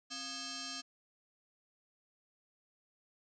sine tone with frequency modulation, 698.5 Hz, F5, in tune, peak -40 dBFS, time 0.1-0.82 s, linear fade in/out 20 ms, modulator 965 Hz, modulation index 6.1, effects none

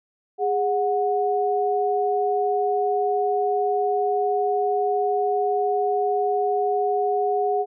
sine tone pair together, 411.4 / 733 Hz, G#4 / F#5, -16 / -16 cents, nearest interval minor seventh, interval 1000 cents, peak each -22 dBFS, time 0.38-7.66 s, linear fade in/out 50 ms, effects none

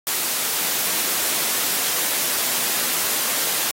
white noise, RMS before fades -22 dBFS, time 0.07-3.71 s, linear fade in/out 0 ms, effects high-pass 200 Hz 12 dB/octave + AAC 48 kbps

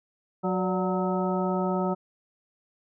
harmonic tone with a mistuned harmonic, 183.9 Hz, F#3, 10 cents flat, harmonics 1 / 2 / 3 / 4 / 5 / 7, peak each -27 / -30 / -32 / -33 / -34 / -35 dBFS, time 0.43-1.95 s, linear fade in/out 20 ms, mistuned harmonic 3, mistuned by +72 cents, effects none

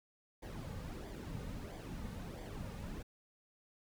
brown noise with flanger, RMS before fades -45 dBFS, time 0.42-3.03 s, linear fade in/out 10 ms, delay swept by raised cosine 0.73 to 3.03 ms, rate 1.5 Hz, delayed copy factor -0.6, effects none

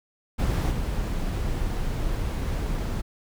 brown noise with level steps, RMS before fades -23 / -27 dBFS, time 0.38-3.02 s, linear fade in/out 20 ms, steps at 0.7 s, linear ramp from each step 20 ms, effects none

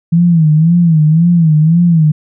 sine tone with vibrato, 163 Hz, E3, 19 cents flat, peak -5 dBFS, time 0.12-2.12 s, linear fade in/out 10 ms, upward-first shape sine, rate 1.9 Hz, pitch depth 120 cents each way, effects none

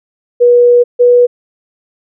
sine tone pair in turn, 484.4 / 487.8 Hz, B4 / B4, -34 / -21 cents, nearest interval unison, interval 13 cents, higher second, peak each -3 dBFS, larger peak neither, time 0.4-0.84 / 0.99-1.27 s, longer first, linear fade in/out 20 ms, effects none

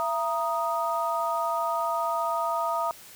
sine tone cluster, 673 / 938 / 1243 Hz, E5 / A#5 / D#6, +36 / +11 / -2 cents, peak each -29 dBFS, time 0-2.91 s, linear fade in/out 0 ms, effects white hiss -48 dBFS RMS until 3.15 s

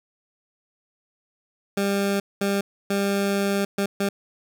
20% pulse tone bursts at uneven times, 199.1 Hz, G3, 27 cents sharp, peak -16 dBFS, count 5, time 1.77-2.2 / 2.41-2.61 / 2.9-3.65 / 3.78-3.86 / 4-4.09 s, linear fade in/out 5 ms, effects none

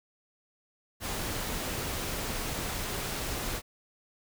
pink noise, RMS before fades -34 dBFS, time 1-3.62 s, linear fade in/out 50 ms, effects none

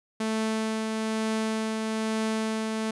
sawtooth tone with tremolo, 220 Hz, A3, in tune, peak -21 dBFS, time 0.2-2.91 s, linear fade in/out 5 ms, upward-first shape triangle, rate 1.1 Hz, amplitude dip 30%, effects resampled to 24000 Hz

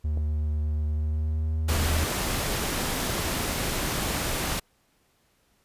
triangle tone with pitch glide, 75.7 to 78.96 Hz, D#2 to D#2, -47 to +26 cents, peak -22 dBFS, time 0.04-2.05 s, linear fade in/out 10 ms, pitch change +73 cents, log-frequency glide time 0.86-1.62 s
click, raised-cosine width 2 ms, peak -25 dBFS, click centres 0.174 s
pink noise, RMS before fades -28 dBFS, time 1.68-4.6 s, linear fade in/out 10 ms
effects pink hiss -67 dBFS RMS until 5.64 s + resampled to 32000 Hz

